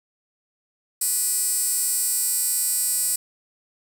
15% pulse tone with high-pass filter, 490.9 Hz, B4, 10 cents flat, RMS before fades -23 dBFS, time 1.01-3.16 s, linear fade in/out 5 ms, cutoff 8900 Hz, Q 2.8, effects none

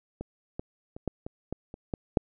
clicks, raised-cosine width 2 ms, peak -22 / -20 / -27 / -15 / -23 / -19 / -27 / -17 / -7 dBFS, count 9, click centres 0.21 / 0.595 / 0.965 / 1.077 / 1.265 / 1.526 / 1.741 / 1.938 / 2.172 s, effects none

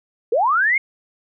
sine linear sweep, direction up, 415.3 to 2200 Hz, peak -14 dBFS, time 0.32-0.78 s, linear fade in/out 5 ms, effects none

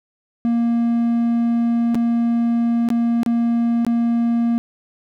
triangle tone with dropouts, 234.1 Hz, A#3, 8 cents sharp, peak -13 dBFS, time 0.45-4.58 s, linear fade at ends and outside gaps 0 ms, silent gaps 1.946-1.953 / 2.888-2.903 / 3.232-3.262 / 3.849-3.866 s, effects none

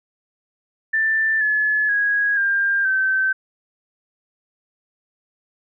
sine tone with pitch steps, 1773 / 1712.6 / 1654.3 / 1597.9 / 1543.5 Hz, A6 / A6 / G#6 / G6 / G6, +13 / -47 / -7 / +33 / -27 cents, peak -16 dBFS, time 0.93-3.33 s, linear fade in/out 10 ms, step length 480 ms, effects none

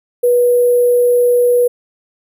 sine tone with sample-and-hold, 487.9 Hz, B4, 21 cents flat, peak -8 dBFS, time 0.23-1.68 s, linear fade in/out 10 ms, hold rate 11025 Hz, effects none

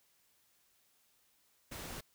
pink noise, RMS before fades -45 dBFS, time 1.71-2.01 s, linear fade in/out 10 ms, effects white hiss -72 dBFS RMS until 2.14 s

